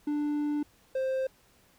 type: tone pair in turn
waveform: triangle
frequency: 295.1 / 525.8 Hz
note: D4 / C5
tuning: +8 / +8 cents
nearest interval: minor seventh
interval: 1000 cents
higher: second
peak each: -25 dBFS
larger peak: neither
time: 0.07-0.63 / 0.95-1.27 s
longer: first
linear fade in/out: 5 ms
effects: pink hiss -63 dBFS RMS until 1.78 s